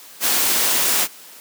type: noise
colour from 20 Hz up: white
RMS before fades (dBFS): -18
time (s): 0.2-1.08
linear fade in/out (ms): 50
effects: white hiss -42 dBFS RMS until 1.4 s + high-pass 200 Hz 12 dB/octave